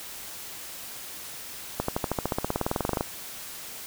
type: accelerating click train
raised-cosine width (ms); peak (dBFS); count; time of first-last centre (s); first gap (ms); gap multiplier
1; -11; 22; 1.8-3.009; 84; 0.96
effects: white hiss -40 dBFS RMS until 3.86 s